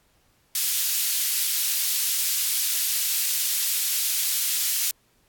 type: high-pass noise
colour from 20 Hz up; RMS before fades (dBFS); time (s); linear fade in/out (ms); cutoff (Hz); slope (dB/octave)
white; -24; 0.55-4.91; 2; 2900; 12
effects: pink hiss -64 dBFS RMS until 5.28 s + AAC 64 kbps